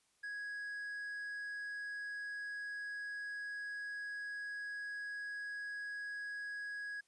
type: tone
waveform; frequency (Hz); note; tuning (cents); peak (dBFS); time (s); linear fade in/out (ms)
triangle; 1661.2; G#6; 0; -39; 0.23-7.01; 10
effects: white hiss -75 dBFS RMS until 7.07 s + resampled to 24000 Hz